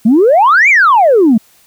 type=exponential two-way sweep; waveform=sine; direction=up then down; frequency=205.4 to 2420 to 205.4 Hz; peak=-3 dBFS; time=0.05-1.38 s; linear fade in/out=10 ms; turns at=0.69 s; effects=tanh soft clip ceiling -1 dBFS + white hiss -48 dBFS RMS until 1.66 s